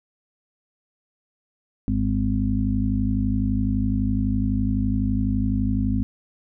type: harmonic tone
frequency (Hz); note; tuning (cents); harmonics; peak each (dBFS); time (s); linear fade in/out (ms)
51.91; G#1; 0; 1 / 2 / 4 / 5; -25 / -25 / -25 / -25; 1.88-6.03; 0
effects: none